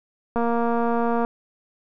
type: click train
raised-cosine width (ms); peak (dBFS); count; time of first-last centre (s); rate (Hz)
1; -11; 209; 0.36-1.249; 234
effects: none